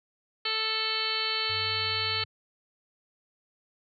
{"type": "harmonic tone", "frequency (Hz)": 440, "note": "A4", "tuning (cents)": 0, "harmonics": [1, 2, 3, 4, 5, 6, 7, 8, 9, 10], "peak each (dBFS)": [-40, -43, -36, -39, -36, -37, -33, -43, -35, -32], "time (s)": [0.45, 2.24], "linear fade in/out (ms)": 5}
{"type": "tone", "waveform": "sine", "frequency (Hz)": 98, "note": "G2", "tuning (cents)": 0, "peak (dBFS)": -40, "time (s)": [1.49, 2.25], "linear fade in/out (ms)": 10}
{"effects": []}